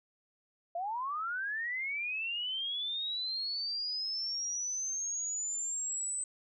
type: linear sweep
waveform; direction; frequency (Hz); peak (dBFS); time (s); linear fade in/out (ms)
sine; up; 662 to 8100; -33; 0.75-6.24; 5
effects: none